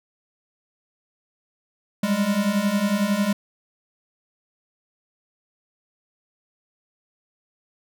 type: beating tone pair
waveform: square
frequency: 196 / 207 Hz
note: G3 / G#3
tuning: 0 / -5 cents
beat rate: 11 Hz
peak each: -25 / -22 dBFS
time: 2.03-3.33 s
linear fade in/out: 5 ms
effects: none